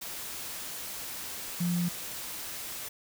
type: tone in noise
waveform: sine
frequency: 174.61 Hz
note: F3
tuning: in tune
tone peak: -26 dBFS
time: 1.6-1.89 s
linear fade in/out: 10 ms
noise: white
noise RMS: -39 dBFS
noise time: 0.01-2.89 s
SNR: +10 dB
effects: none